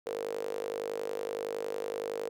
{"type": "tone with high-pass filter", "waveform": "sawtooth", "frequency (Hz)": 50.8, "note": "G#1", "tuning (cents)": -38, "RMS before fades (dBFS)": -36, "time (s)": [0.06, 2.29], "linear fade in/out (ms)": 0, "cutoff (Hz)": 470, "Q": 9.8, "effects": []}